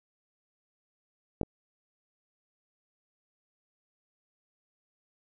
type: clicks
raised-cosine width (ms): 2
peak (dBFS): -13 / -22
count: 2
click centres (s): 1.413 / 1.432
effects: none